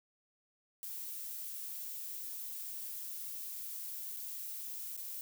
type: noise with dropouts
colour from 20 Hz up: violet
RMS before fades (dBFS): -43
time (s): 0.83-5.21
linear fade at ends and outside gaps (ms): 0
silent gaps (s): 4.164-4.169 / 4.966-4.975
effects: none